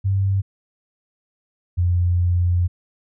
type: tone pair in turn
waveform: sine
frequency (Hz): 97.4 / 88.27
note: G2 / F2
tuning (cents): -11 / +19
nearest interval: major second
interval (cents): 170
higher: first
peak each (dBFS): -16 / -15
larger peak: second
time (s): 0.04-0.42 / 1.77-2.68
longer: second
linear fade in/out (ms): 20
effects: none